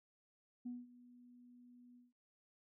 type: tone with ADSR envelope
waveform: sine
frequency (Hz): 244.9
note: B3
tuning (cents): -14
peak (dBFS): -40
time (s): 0.65-2.13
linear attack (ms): 13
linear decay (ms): 200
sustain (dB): -19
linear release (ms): 170
effects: noise-tail reverb RT60 0.3 s tail -24 dB re dry + tanh soft clip ceiling -37 dBFS